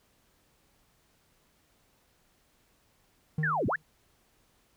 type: tone with exponential decay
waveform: triangle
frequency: 154.7 Hz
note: D#3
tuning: 10 cents flat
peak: -23 dBFS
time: 3.38-3.83 s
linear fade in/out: 5 ms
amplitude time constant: 96 ms
type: linear two-way sweep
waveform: sine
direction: down then up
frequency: 1869 to 72.9 to 1869 Hz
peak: -26 dBFS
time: 3.43-3.76 s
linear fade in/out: 5 ms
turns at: 3.67 s
effects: pink hiss -68 dBFS RMS until 4.76 s